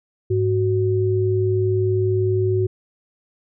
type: tone pair together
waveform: sine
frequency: 103.83 / 371.3 Hz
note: G#2 / F#4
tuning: 0 / +6 cents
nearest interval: octave + minor seventh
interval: 2206 cents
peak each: -19 dBFS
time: 0.3-2.67 s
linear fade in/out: 10 ms
effects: none